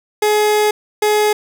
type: tone bursts at uneven times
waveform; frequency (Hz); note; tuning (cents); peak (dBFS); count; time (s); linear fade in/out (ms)
30% pulse; 422; G#4; +28; -9; 2; 0.22-0.71 / 1.02-1.33; 5
effects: none